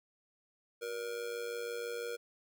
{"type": "tone with amplitude modulation", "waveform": "square", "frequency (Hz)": 474.1, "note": "A#4", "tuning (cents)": 29, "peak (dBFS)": -35, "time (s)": [0.81, 2.17], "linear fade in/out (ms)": 20, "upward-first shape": "sine", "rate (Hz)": 106, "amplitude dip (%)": 65, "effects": []}